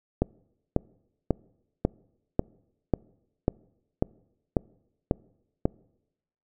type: click train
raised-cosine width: 2 ms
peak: -8 dBFS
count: 11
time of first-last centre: 0.22-5.655 s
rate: 1.84 Hz
effects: noise-tail reverb RT60 0.9 s tail -26 dB re dry